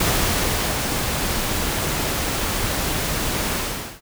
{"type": "noise with ADSR envelope", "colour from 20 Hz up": "pink", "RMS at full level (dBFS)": -19, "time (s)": [0, 4.01], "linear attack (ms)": 6, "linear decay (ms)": 740, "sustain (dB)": -4, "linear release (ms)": 450, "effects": []}